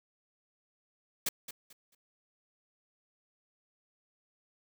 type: noise with echo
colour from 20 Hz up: white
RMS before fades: -31 dBFS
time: 1.26-1.29 s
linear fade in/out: 5 ms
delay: 220 ms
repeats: 3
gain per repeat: -12 dB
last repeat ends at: 1.95 s
effects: none